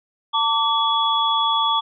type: tone cluster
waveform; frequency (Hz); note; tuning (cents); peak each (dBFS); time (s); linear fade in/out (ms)
sine; 898 / 1155 / 3377; A5 / D6 / G#7; +35 / -29 / +28; -21; 0.33-1.81; 20
effects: none